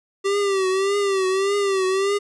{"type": "tone with vibrato", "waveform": "square", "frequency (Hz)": 390.2, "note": "G4", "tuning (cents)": -8, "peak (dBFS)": -19, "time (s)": [0.24, 2.19], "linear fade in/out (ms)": 20, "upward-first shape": "triangle", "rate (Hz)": 1.7, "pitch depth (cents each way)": 84, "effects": ["resampled to 22050 Hz"]}